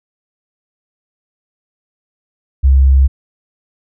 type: tone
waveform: sine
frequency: 67.1 Hz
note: C2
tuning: 44 cents sharp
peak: -5 dBFS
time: 2.63-3.08 s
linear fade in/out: 20 ms
effects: none